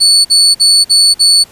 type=tone bursts; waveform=35% pulse; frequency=4455 Hz; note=C#8; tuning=8 cents sharp; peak=-3 dBFS; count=5; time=0-1.442 s; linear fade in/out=20 ms; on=250 ms; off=48 ms; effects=pink hiss -41 dBFS RMS until 1.51 s + resampled to 32000 Hz